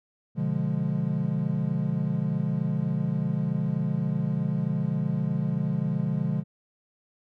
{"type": "chord", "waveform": "triangle", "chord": "B diminished seventh", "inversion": "none", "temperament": "equal", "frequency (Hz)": [123.47, 146.83, 174.61, 207.7], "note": ["B2", "D3", "F3", "Ab3"], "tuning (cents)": [0, 0, 0, 0], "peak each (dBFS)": [-31, -26, -27, -29], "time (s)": [0.35, 6.44], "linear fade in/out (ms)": 50, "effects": []}